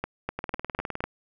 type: two click trains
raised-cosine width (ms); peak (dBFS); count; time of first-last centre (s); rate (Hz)
0.5; -13 / -16; 5 / 13; 0.04-1.04 / 0.39-1.005; 4 / 19.5
effects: none